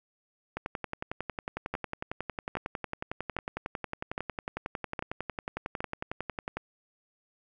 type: two click trains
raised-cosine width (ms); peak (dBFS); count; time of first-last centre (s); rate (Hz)
0.5; -18 / -17; 67 / 6; 0.57-6.57 / 1.74-5.805; 11 / 1.23
effects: none